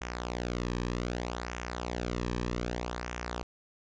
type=tone with flanger; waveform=sawtooth; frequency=60.1 Hz; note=B1; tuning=46 cents flat; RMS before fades=-35 dBFS; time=0.01-3.43 s; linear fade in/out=5 ms; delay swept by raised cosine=0.23 to 1.43 ms; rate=0.64 Hz; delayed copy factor=-0.7; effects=resampled to 16000 Hz